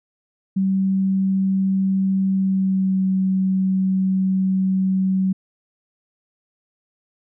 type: tone with pitch glide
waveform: sine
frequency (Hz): 191.9 to 189.37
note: G3 to F#3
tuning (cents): -37 to +40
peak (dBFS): -16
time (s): 0.56-5.33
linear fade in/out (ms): 10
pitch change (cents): -23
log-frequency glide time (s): 2.31-3.05
effects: none